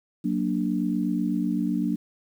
sine chord, Gb augmented, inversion none, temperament equal, 185 / 233.1 / 293.7 Hz, Gb3 / Bb3 / D4, 0 / 0 / 0 cents, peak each -27 / -27 / -27 dBFS, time 0.24-1.96 s, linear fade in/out 10 ms, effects 9-bit

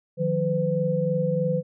sine tone cluster, 155.1 / 178.3 / 505 Hz, D#3 / F3 / B4, -5 / +36 / +39 cents, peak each -26 / -27 / -24 dBFS, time 0.17-1.63 s, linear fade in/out 50 ms, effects none

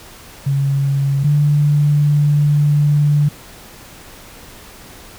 sine tone pair in turn, 138.59 / 146.83 Hz, C#3 / D3, 0 / 0 cents, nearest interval minor second, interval 100 cents, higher second, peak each -13 / -10 dBFS, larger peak second, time 0.46-1.24 / 1.24-3.29 s, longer second, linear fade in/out 10 ms, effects pink hiss -39 dBFS RMS until 5.18 s

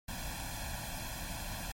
pink noise with comb filter, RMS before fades -40 dBFS, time 0.08-1.72 s, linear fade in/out 5 ms, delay 1.2 ms, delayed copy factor +0.9, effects MP3 64 kbps

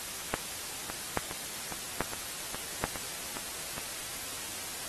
two click trains, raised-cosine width 0.5 ms, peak -12 / -21 dBFS, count 4 / 8, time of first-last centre 0.34-2.84 / 0.9-3.781 s, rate 1.2 / 2.43 Hz, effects white hiss -39 dBFS RMS until 4.88 s + AAC 32 kbps

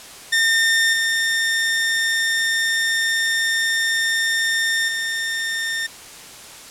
sawtooth tone with level steps, 1814 Hz, A#6, 48 cents flat, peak -11 / -14 / -18 dBFS, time 0.32-5.87 s, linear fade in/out 10 ms, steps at 0.93 / 4.88 s, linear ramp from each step 2 ms, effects white hiss -39 dBFS RMS until 6.7 s + low-pass 10000 Hz 12 dB/octave

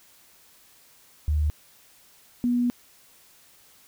sine tone pair in turn, 75.4 / 243.1 Hz, D2 / B3, +46 / -27 cents, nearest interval octave + minor sixth, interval 2027 cents, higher second, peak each -20 / -20 dBFS, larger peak neither, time 1.28-1.5 / 2.44-2.7 s, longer second, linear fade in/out 0 ms, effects white hiss -56 dBFS RMS until 3.87 s

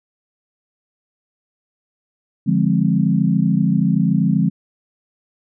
sine chord, D half-diminished seventh, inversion none, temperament equal, 146.83 / 174.61 / 207.7 / 261.6 Hz, D3 / F3 / Ab3 / C4, 0 / 0 / 0 / 0 cents, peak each -20 / -17 / -18 / -22 dBFS, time 2.46-4.5 s, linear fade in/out 20 ms, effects none

